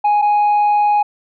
sine tone pair in turn, 830.6 / 830.6 Hz, G#5 / G#5, 0 / 0 cents, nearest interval unison, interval 0 cents, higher neither, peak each -8 dBFS, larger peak neither, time 0.04-0.22 / 0.22-1.03 s, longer second, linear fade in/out 10 ms, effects tanh soft clip ceiling -10 dBFS

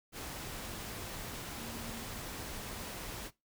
sine tone in noise, 230 Hz, A#3, 23 cents flat, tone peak -46 dBFS, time 1.56-2.06 s, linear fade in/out 50 ms, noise pink, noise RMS -43 dBFS, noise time 0.12-3.31 s, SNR -6 dB, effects noise-tail reverb RT60 0.2 s tail -19 dB re dry

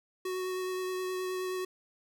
square tone with vibrato, 370.2 Hz, F#4, 1 cent sharp, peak -33 dBFS, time 0.25-1.65 s, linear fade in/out 5 ms, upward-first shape triangle, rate 9.5 Hz, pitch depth 15 cents each way, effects none

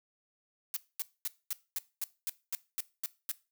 blue noise bursts, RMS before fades -34 dBFS, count 11, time 0.74-3.315 s, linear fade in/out 0 ms, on 25 ms, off 230 ms, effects noise-tail reverb RT60 0.3 s tail -19 dB re dry

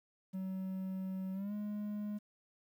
triangle tone with pitch glide, 188.9 to 208.4 Hz, F#3 to G#3, +36 to +6 cents, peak -35 dBFS, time 0.33-2.19 s, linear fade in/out 20 ms, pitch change +170 cents, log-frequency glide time 1.33-1.53 s, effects 11-bit

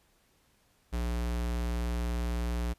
square tone, 59.2 Hz, A#1, 27 cents sharp, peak -30 dBFS, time 0.92-2.74 s, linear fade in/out 20 ms, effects pink hiss -68 dBFS RMS until 2.78 s + resampled to 32000 Hz

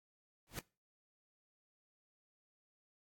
pink noise with exponential growth, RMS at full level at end -38 dBFS, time 0.47-0.59 s, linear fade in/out 0 ms, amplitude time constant 26 ms, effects noise-tail reverb RT60 0.3 s tail -23 dB re dry + AAC 64 kbps

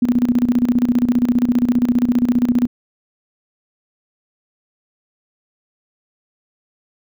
sine tone with tremolo, 243.4 Hz, B3, 25 cents flat, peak -10 dBFS, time 0.02-2.67 s, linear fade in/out 5 ms, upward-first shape square, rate 15 Hz, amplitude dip 75%, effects none

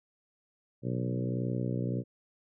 harmonic tone with a mistuned harmonic, 61.74 Hz, B1, in tune, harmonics 2 / 3 / 4 / 5 / 6 / 7 / 8 / 9, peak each -32 / -36 / -38 / -40 / -42 / -43 / -44 / -45 dBFS, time 0.82-2.04 s, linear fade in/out 50 ms, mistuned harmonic 2, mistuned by +17 cents, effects none

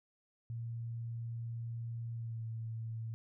sine tone with pitch glide, 116.1 to 112.99 Hz, A#2 to A2, -7 to +46 cents, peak -38 dBFS, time 0.5-3.14 s, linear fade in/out 0 ms, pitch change -47 cents, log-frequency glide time 2.13-2.44 s, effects none

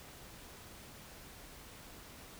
silence, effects pink hiss -53 dBFS RMS until 2.39 s

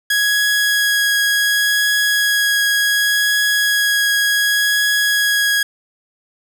sawtooth tone with vibrato, 1662 Hz, G#6, 1 cent sharp, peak -10 dBFS, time 0.1-5.63 s, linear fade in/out 5 ms, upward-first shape triangle, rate 0.68 Hz, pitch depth 9 cents each way, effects none

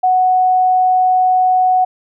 sine tone, 740 Hz, F#5, in tune, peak -9 dBFS, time 0.03-1.85 s, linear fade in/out 10 ms, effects none

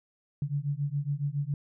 sine beating tone pair, 139.8 / 147 Hz, C#3 / D3, +15 / +2 cents, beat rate 7.2 Hz, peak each -31 dBFS, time 0.42-1.54 s, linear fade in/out 2 ms, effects none

